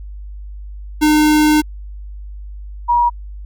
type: tone pair in turn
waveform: square / sine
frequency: 303.9 / 956.2 Hz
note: D#4 / A#5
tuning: -41 / +44 cents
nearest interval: octave + minor sixth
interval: 1985 cents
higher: second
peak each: -10 dBFS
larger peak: neither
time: 1.01-1.62 / 2.88-3.1 s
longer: first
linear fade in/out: 20 ms
effects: added 50 Hz sine -28 dBFS peak until 3.45 s

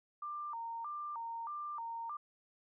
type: tone with vibrato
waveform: sine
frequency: 1046.5 Hz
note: C6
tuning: in tune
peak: -39 dBFS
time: 0.22-2.17 s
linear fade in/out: 5 ms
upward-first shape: square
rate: 1.6 Hz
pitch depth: 220 cents each way
effects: none

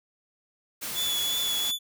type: noise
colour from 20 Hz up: white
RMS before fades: -34 dBFS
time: 0.81-1.72 s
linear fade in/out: 20 ms
type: tone with vibrato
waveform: 40% pulse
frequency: 3428 Hz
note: A7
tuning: 46 cents flat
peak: -25 dBFS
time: 0.94-1.79 s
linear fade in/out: 50 ms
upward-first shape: triangle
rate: 2.8 Hz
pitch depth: 27 cents each way
effects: none

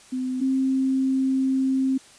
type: tone pair in turn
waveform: sine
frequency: 256.4 / 264.7 Hz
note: C4 / C4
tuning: -35 / +20 cents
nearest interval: minor second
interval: 55 cents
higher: second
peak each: -24 / -19 dBFS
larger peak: second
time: 0.12-0.41 / 0.41-1.98 s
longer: second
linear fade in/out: 10 ms
effects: white hiss -50 dBFS RMS until 2.18 s + resampled to 22050 Hz

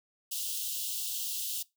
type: high-pass noise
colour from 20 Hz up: white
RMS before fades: -35 dBFS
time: 0.31-1.63 s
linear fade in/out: 10 ms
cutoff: 2800 Hz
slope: 96 dB/octave
effects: noise-tail reverb RT60 0.2 s tail -21 dB re dry

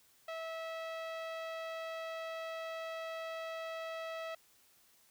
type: tone with low-pass filter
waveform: sawtooth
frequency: 651 Hz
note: E5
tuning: 22 cents flat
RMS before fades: -42 dBFS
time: 0.28-4.35 s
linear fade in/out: 5 ms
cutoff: 3300 Hz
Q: 0.95
effects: white hiss -67 dBFS RMS until 5.1 s

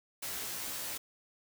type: noise with comb filter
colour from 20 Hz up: white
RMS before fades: -39 dBFS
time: 0.22-0.98 s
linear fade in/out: 10 ms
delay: 16 ms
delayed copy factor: +0.8
effects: none

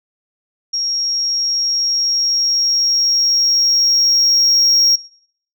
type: tone with level ramp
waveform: sine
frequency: 5588 Hz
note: F8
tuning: in tune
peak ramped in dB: -16 to -6 dBFS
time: 0.73-4.96 s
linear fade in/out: 10 ms
effects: noise-tail reverb RT60 0.6 s tail -23 dB re dry + tanh soft clip ceiling -8 dBFS

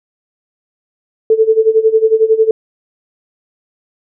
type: tone with tremolo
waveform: sine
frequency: 442.1 Hz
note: A4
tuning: 8 cents sharp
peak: -4 dBFS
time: 1.3-2.51 s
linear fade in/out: 2 ms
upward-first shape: sine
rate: 11 Hz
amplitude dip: 85%
effects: none

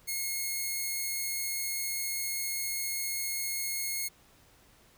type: tone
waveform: 5% pulse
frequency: 2165 Hz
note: C#7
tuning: 41 cents flat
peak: -21 dBFS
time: 0.07-4.09 s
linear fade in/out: 20 ms
effects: pink hiss -61 dBFS RMS until 4.97 s

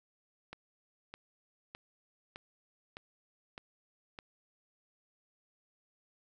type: click train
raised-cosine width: 0.3 ms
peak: -28 dBFS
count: 7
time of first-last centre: 0.53-4.189 s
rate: 1.64 Hz
effects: none

